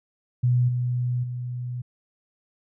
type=tone with level steps; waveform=sine; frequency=123.47 Hz; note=B2; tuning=in tune; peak=-17 / -22 / -28 dBFS; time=0.43-1.82 s; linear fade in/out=10 ms; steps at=0.68 / 1.23 s; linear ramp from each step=10 ms; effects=none